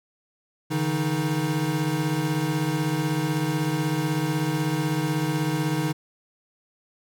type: tone cluster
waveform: square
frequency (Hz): 143.6 / 159.7 / 312.1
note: D3 / D#3 / D#4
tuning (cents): -39 / +45 / +5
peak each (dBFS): -28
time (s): 0.7-5.93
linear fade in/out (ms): 20
effects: none